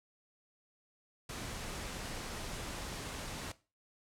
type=noise; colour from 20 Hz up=pink; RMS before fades=-42 dBFS; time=1.29-3.52 s; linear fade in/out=5 ms; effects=noise-tail reverb RT60 0.3 s tail -17 dB re dry + low-pass 10000 Hz 12 dB/octave